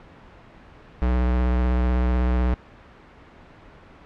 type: tone with vibrato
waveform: square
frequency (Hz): 61.74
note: B1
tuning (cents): 0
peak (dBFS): -19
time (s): 1.02-2.54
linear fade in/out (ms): 0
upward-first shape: sine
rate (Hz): 16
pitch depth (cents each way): 26
effects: pink hiss -47 dBFS RMS until 4.05 s + low-pass 2000 Hz 12 dB/octave